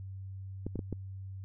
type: clicks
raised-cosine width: 3 ms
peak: -22 dBFS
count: 4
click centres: 0.666 / 0.757 / 0.792 / 0.927 s
effects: added 96 Hz sine -40 dBFS peak until 1.44 s